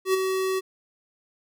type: tone with ADSR envelope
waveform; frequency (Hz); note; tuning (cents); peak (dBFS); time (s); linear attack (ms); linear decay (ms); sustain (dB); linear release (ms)
square; 378.6; F#4; +40; -18; 0.05-0.61; 88; 17; -6; 28
effects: none